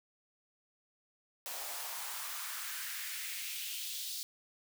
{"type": "noise with high-pass filter sweep", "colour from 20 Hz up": "white", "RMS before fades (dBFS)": -41, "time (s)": [1.46, 4.23], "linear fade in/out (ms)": 0, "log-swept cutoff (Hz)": [590, 4200], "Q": 2.1, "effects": []}